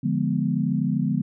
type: chord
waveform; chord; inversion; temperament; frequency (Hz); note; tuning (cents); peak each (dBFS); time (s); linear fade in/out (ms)
sine; D diminished seventh; none; equal; 146.83 / 174.61 / 207.7 / 246.9; D3 / F3 / Ab3 / Cb4; 0 / 0 / 0 / 0; -26; 0.03-1.22; 10
effects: none